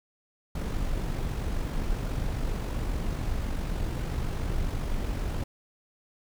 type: noise with amplitude modulation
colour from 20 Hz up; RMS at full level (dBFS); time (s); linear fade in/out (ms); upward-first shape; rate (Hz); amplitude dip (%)
brown; -28; 0.55-5.44; 5; sine; 47.4; 35
effects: none